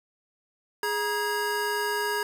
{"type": "tone cluster", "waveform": "square", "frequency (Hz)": [416, 950, 1646], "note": ["G#4", "A#5", "G#6"], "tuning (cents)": [3, 33, -16], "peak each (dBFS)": -31, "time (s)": [0.83, 2.23], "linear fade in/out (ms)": 2, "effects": []}